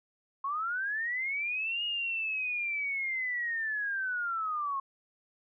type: linear two-way sweep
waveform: sine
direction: up then down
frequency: 1073 to 2876 to 1073 Hz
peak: -30 dBFS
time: 0.44-4.8 s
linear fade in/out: 5 ms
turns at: 1.84 s
effects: none